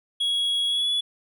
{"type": "tone with pitch glide", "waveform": "triangle", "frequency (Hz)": [3329, 3409], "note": ["G#7", "G#7"], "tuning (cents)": [3, 45], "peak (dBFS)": -20, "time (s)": [0.2, 1.01], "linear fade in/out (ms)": 10, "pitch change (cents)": 42, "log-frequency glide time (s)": [0.67, 0.9], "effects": []}